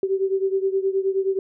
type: beating tone pair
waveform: sine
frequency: 383.4 / 392.9 Hz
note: G4 / G4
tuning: -38 / +4 cents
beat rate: 9.5 Hz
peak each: -21 / -24 dBFS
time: 0.03-1.39 s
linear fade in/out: 2 ms
effects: none